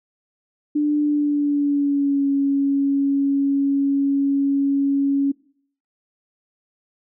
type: tone with pitch glide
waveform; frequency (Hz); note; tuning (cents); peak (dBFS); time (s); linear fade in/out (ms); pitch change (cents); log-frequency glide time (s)
sine; 296.3 to 278.1; D4 to C#4; +15 to +6; -16; 0.75-5.32; 10; -109; 1-2.28
effects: noise-tail reverb RT60 0.6 s tail -23 dB re dry